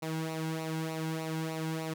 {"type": "tone with flanger", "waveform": "sawtooth", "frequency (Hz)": 160, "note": "D#3", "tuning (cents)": 49, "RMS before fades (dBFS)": -35, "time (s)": [0.02, 1.94], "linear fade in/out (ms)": 10, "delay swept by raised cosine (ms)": [0.6, 1.7], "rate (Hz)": 3.3, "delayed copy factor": -0.65, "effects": []}